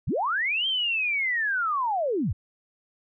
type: linear two-way sweep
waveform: sine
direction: up then down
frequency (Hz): 59.8 to 3189 to 59.8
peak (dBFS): -23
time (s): 0.07-2.33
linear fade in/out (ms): 10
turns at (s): 0.67
effects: none